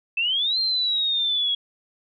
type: exponential two-way sweep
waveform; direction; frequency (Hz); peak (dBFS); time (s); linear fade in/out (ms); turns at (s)
sine; up then down; 2611 to 4200 to 3313; -20; 0.17-1.55; 5; 0.59
effects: none